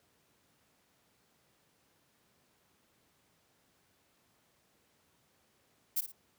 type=noise with echo; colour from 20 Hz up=violet; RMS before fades=-31 dBFS; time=5.96-6.01 s; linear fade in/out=10 ms; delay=56 ms; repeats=2; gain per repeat=-10 dB; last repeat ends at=6.122 s; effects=pink hiss -71 dBFS RMS until 6.38 s + high-pass 100 Hz 12 dB/octave